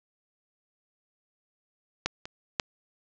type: clicks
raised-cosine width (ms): 0.2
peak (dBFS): -9 / -21 / -7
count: 3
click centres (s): 2.06 / 2.255 / 2.598
effects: resampled to 16000 Hz + 8-bit